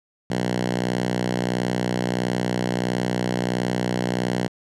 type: tone with high-pass filter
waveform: 5% pulse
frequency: 61.5 Hz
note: B1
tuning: 7 cents flat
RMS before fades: -24 dBFS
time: 0.3-4.48 s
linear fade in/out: 5 ms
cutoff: 150 Hz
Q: 2.4
effects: low-pass 8000 Hz 12 dB/octave